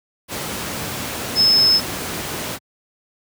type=tone in noise; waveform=sine; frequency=5200 Hz; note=E8; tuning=24 cents flat; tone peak=-11 dBFS; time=1.35-1.81 s; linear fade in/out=50 ms; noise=pink; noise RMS=-26 dBFS; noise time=0.28-2.59 s; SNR=+12 dB; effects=high-pass 100 Hz 12 dB/octave